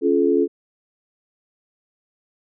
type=chord; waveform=sine; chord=Db augmented; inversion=none; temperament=equal with one note detuned; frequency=277.2 / 349.2 / 429.5 Hz; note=Db4 / F4 / A4; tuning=0 / 0 / -42 cents; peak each=-20 / -19 / -18 dBFS; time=0.01-0.48 s; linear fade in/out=50 ms; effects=none